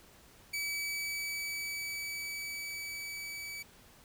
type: tone with level ramp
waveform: sawtooth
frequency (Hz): 2290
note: D7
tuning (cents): -44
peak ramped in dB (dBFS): -30 to -37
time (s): 0.53-3.63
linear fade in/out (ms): 10
effects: pink hiss -59 dBFS RMS until 4.04 s